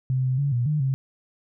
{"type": "tone with pitch steps", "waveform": "sine", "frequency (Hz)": [129.8, 129.1, 141.4, 120.9, 151.1, 133.8], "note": ["C3", "C3", "C#3", "B2", "D3", "C3"], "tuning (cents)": [-13, -23, 35, -36, 50, 39], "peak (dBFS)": -20, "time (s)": [0.1, 0.94], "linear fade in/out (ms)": 0, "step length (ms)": 140, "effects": []}